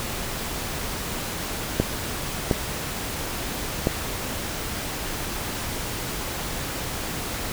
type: clicks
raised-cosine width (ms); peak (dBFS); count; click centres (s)
2; -5; 3; 1.8 / 2.512 / 3.871
effects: pink hiss -30 dBFS RMS until 7.52 s